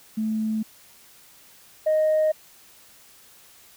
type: tone pair in turn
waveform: sine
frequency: 218.3 / 621.6 Hz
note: A3 / D#5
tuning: -13 / -2 cents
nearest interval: octave + tritone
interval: 1811 cents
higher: second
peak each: -22 / -16 dBFS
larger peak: second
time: 0.17-0.63 / 1.86-2.32 s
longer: neither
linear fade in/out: 10 ms
effects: tanh soft clip ceiling -15 dBFS + white hiss -52 dBFS RMS until 3.76 s